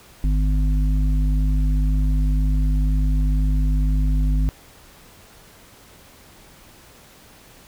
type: harmonic tone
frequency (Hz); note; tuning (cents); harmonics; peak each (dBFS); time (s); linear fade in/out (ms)
51; G#1; -31; 1 / 3 / 5; -16 / -26 / -30; 0.24-4.49; 0
effects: pink hiss -48 dBFS RMS until 7.67 s